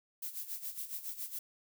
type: noise with tremolo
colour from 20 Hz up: violet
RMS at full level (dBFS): -39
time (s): 0.22-1.39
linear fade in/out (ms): 5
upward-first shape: sine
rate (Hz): 7.2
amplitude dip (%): 75
effects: none